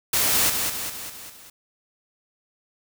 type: noise with echo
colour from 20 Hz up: white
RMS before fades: -21 dBFS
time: 0.13-0.5 s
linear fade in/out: 5 ms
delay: 200 ms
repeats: 5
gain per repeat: -5 dB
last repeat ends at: 1.5 s
effects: none